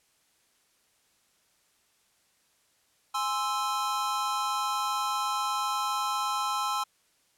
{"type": "chord", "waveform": "square", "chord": "Ab augmented", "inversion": "none", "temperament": "equal", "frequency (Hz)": [830.6, 1046.5, 1318.5], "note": ["Ab5", "C6", "E6"], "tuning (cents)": [0, 0, 0], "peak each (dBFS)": [-34, -32, -32], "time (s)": [3.14, 6.84], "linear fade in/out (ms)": 10, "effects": ["white hiss -68 dBFS RMS until 7.37 s", "low-pass 11000 Hz 12 dB/octave"]}